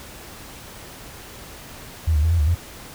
sine tone with pitch steps, 80.1 / 74.1 / 81.5 / 85.3 / 74.2 / 85.1 Hz, E2 / D2 / E2 / F2 / D2 / F2, -49 / +16 / -19 / -40 / +18 / -44 cents, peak -15 dBFS, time 2.07-2.55 s, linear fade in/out 10 ms, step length 80 ms, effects pink hiss -40 dBFS RMS until 2.94 s

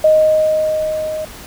sine tone with level ramp, 622.3 Hz, D#5, in tune, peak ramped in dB -6 to -20 dBFS, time 0.04-1.25 s, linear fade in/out 5 ms, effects pink hiss -35 dBFS RMS until 1.46 s

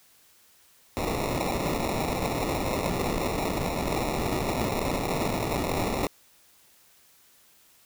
white noise with sample-and-hold, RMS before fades -28 dBFS, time 0.97-6.07 s, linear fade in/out 0 ms, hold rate 1575 Hz, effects white hiss -59 dBFS RMS until 7.85 s

